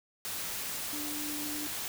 sine tone in noise, 297.5 Hz, D4, 22 cents sharp, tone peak -39 dBFS, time 0.93-1.67 s, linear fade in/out 0 ms, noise white, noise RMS -37 dBFS, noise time 0.25-1.88 s, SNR -5 dB, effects none

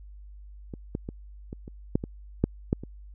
clicks, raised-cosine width 3 ms, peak -23 / -16 / -21 / -24 / -28 / -9 / -19 / -8 / -10 / -24 dBFS, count 10, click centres 0.738 / 0.951 / 1.089 / 1.529 / 1.679 / 1.955 / 2.039 / 2.44 / 2.729 / 2.836 s, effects added 50 Hz sine -43 dBFS peak until 3.14 s

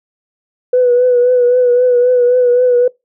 sine tone with vibrato, 493.9 Hz, B4, in tune, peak -6 dBFS, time 0.73-2.88 s, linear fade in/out 5 ms, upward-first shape triangle, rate 3.8 Hz, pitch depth 42 cents each way, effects noise-tail reverb RT60 0.2 s tail -24 dB re dry + tanh soft clip ceiling -2 dBFS

